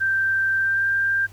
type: tone with pitch glide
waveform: sine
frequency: 1568 to 1587.1 Hz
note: G6 to G6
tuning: 0 to +21 cents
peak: -18 dBFS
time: 0-1.27 s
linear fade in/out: 20 ms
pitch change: +21 cents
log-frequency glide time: 0.59-0.88 s
effects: added 99 Hz sine -44 dBFS peak until 1.32 s + pink hiss -52 dBFS RMS until 1.32 s